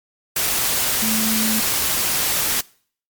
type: tone in noise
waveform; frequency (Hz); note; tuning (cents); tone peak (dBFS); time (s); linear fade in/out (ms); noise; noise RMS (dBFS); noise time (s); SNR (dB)
sine; 220; A3; 0; -22; 1.02-1.6; 5; white; -20; 0.36-2.61; -5
effects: noise-tail reverb RT60 0.5 s tail -23 dB re dry + MP3 96 kbps